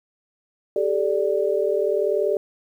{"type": "chord", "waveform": "sine", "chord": "G suspended second", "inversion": "none", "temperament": "equal with one note detuned", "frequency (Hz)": [392, 432.4, 587.3], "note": ["G4", "A4", "D5"], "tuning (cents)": [0, -30, 0], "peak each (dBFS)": -23, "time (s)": [0.76, 2.37], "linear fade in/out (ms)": 2, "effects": ["9-bit"]}